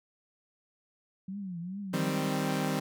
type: tone with vibrato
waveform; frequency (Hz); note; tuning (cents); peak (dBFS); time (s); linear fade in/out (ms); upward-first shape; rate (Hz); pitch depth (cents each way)
sine; 185; F#3; 0; -35; 1.28-2.31; 5; triangle; 2.4; 190
type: chord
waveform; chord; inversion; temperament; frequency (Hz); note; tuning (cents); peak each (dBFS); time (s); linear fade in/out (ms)
sawtooth; C minor; first; equal; 155.56 / 196 / 261.6; Eb3 / G3 / C4; 0 / 0 / 0; -29; 1.93-2.8; 10
effects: none